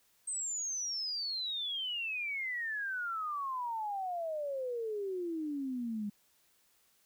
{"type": "exponential sweep", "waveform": "sine", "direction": "down", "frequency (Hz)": [8372, 201.5], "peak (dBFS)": -34, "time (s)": [0.27, 6.1], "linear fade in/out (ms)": 10, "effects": ["white hiss -70 dBFS RMS until 7.05 s"]}